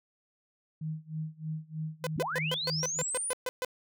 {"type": "tone with tremolo", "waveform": "sine", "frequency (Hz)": 156.9, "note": "D#3", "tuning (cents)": 15, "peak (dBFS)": -31, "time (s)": [0.81, 3.03], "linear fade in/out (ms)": 5, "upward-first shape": "sine", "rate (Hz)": 3.2, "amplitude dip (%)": 95}
{"type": "tone bursts", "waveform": "sawtooth", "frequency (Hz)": 506, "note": "B4", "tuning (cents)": 42, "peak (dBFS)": -26, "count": 11, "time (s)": [2.04, 3.648], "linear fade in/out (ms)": 0, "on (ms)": 28, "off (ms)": 130}
{"type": "linear sweep", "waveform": "sine", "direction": "up", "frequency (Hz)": [49.73, 9956], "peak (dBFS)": -31, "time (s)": [2.16, 3.33], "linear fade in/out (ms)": 10}
{"effects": []}